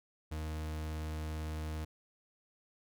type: tone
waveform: 40% pulse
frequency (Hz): 77.78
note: D#2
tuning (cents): 0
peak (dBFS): -36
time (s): 0.31-1.85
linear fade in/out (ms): 10
effects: none